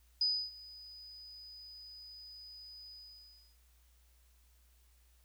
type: tone with ADSR envelope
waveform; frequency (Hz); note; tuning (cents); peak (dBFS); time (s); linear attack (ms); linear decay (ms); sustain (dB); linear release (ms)
sine; 4978; D#8; 0; -27; 0.21-3.57; 4; 290; -22; 660
effects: added 60 Hz sine -64 dBFS peak until 5.24 s + white hiss -72 dBFS RMS until 5.24 s